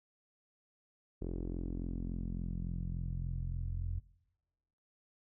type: tone with low-pass filter sweep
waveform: sawtooth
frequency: 43.56 Hz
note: F1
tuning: 4 cents flat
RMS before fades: -38 dBFS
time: 1.21-4 s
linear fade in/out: 10 ms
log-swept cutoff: 380 to 92 Hz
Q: 2.7
effects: noise-tail reverb RT60 1.0 s tail -22 dB re dry